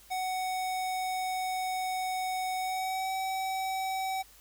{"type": "tone with pitch glide", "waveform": "square", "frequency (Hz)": [745, 762.4], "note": ["F#5", "G5"], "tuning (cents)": [12, -48], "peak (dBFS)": -31, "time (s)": [0.1, 4.23], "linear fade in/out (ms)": 20, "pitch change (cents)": 40, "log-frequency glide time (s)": [2.57, 3.12], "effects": ["added 50 Hz sine -62 dBFS peak until 4.4 s", "white hiss -57 dBFS RMS until 4.4 s"]}